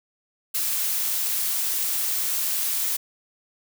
blue noise, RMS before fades -25 dBFS, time 0.54-2.97 s, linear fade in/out 10 ms, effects none

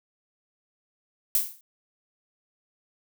violet noise with exponential decay, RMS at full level -19 dBFS, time 1.35-1.61 s, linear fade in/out 2 ms, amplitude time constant 55 ms, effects none

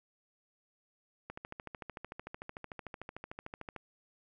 click train, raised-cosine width 0.5 ms, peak -27 dBFS, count 34, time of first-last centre 1.3-3.763 s, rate 13.4 Hz, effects none

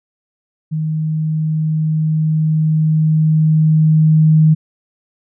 sine tone with level ramp, 156.5 Hz, D#3, 10 cents sharp, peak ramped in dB -16 to -6 dBFS, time 0.71-4.55 s, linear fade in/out 20 ms, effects none

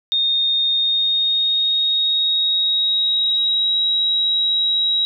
sine tone with pitch glide, 3683 to 3844 Hz, A#7 to B7, -22 to -48 cents, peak -15 dBFS, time 0.12-5.05 s, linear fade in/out 0 ms, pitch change +74 cents, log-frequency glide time 0.72-3.76 s, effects none

